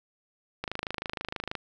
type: click train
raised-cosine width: 0.3 ms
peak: -16 dBFS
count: 25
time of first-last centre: 0.64-1.553 s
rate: 26.3 Hz
effects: none